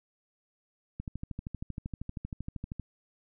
click train, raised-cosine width 5 ms, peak -24 dBFS, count 24, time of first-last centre 1-2.797 s, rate 12.8 Hz, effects none

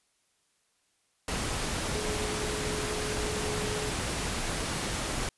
sine tone in noise, 423.6 Hz, G#4, 34 cents sharp, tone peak -35 dBFS, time 1.95-3.9 s, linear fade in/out 2 ms, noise pink, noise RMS -32 dBFS, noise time 1.28-5.29 s, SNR -6 dB, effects white hiss -72 dBFS RMS until 5.37 s + resampled to 24000 Hz

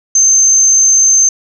sine tone, 6272 Hz, G8, in tune, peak -5 dBFS, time 0.15-1.29 s, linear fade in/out 5 ms, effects none

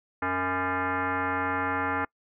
sine tone with frequency modulation, 277.2 Hz, C#4, in tune, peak -25 dBFS, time 0.22-2.05 s, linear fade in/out 5 ms, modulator 369 Hz, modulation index 4.3, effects noise-tail reverb RT60 0.1 s tail -25 dB re dry

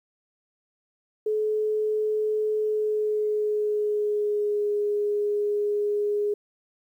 sine tone with pitch glide, 428.7 to 414.1 Hz, A4 to G#4, -45 to -5 cents, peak -22 dBFS, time 1.26-6.34 s, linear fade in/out 5 ms, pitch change -60 cents, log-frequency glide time 2.59-4.71 s, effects 10-bit

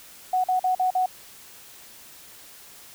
sine tone bursts, 740 Hz, F#5, in tune, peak -19 dBFS, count 5, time 0.33-1.06 s, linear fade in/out 5 ms, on 110 ms, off 45 ms, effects white hiss -47 dBFS RMS until 2.94 s

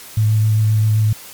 sine tone with vibrato, 108.2 Hz, A2, 29 cents flat, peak -11 dBFS, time 0.17-1.13 s, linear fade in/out 5 ms, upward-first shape triangle, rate 7.6 Hz, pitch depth 21 cents each way, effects white hiss -37 dBFS RMS until 1.33 s + MP3 96 kbps

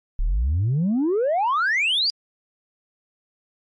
sine exponential sweep, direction up, 32.7 to 4920 Hz, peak -16 dBFS, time 0.19-2.1 s, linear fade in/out 0 ms, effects tanh soft clip ceiling -16 dBFS + MP3 48 kbps

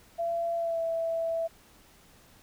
sine tone with pitch glide, 677 to 660.4 Hz, E5 to E5, +46 to +3 cents, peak -27 dBFS, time 0.18-1.48 s, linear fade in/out 20 ms, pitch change -43 cents, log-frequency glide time 0.56-0.81 s, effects pink hiss -58 dBFS RMS until 2.42 s

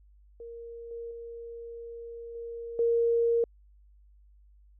sine tone with level steps, 466.2 Hz, A#4, in tune, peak -40 / -36 / -39 / -36 / -22 dBFS, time 0.4-3.44 s, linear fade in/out 2 ms, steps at 0.91 / 1.11 / 2.35 / 2.79 s, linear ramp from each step 2 ms, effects added 50 Hz sine -55 dBFS peak until 4.79 s

